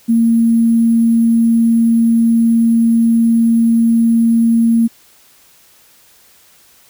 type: tone with sample-and-hold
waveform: sine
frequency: 229.7 Hz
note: A#3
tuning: 25 cents flat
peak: -8 dBFS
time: 0.08-4.88 s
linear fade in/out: 20 ms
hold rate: 11025 Hz
effects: white hiss -48 dBFS RMS until 6.89 s